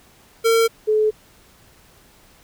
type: tone pair in turn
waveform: square / sine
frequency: 455.4 / 429.8 Hz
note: A#4 / A4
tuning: -40 / -41 cents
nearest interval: minor second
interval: 101 cents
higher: first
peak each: -14 dBFS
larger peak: neither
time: 0.44-0.68 / 0.87-1.11 s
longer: neither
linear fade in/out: 20 ms
effects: pink hiss -52 dBFS RMS until 2.43 s